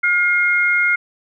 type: tone pair together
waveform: sine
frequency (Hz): 1425 / 2135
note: F6 / C7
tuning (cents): +34 / +34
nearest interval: perfect fifth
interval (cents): 700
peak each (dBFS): -17 / -15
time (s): 0.03-0.96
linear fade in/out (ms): 10
effects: none